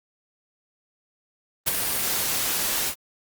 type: noise with ADSR envelope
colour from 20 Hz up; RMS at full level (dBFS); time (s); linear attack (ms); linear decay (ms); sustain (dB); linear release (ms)
white; -17; 1.66-2.95; 22; 6; -8; 75
effects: Opus 32 kbps